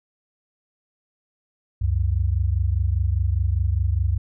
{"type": "tone pair together", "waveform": "sine", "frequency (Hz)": [68.4, 93.35], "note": ["C#2", "F#2"], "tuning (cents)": [-23, 16], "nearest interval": "perfect fourth", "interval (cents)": 539, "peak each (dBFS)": -21, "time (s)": [1.81, 4.18], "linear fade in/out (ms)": 10, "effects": []}